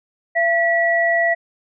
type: tone pair together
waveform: sine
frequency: 677.5 / 1942 Hz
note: E5 / B6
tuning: +47 / -30 cents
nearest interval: octave + tritone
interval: 1823 cents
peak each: -17 dBFS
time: 0.35-1.35 s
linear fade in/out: 20 ms
effects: none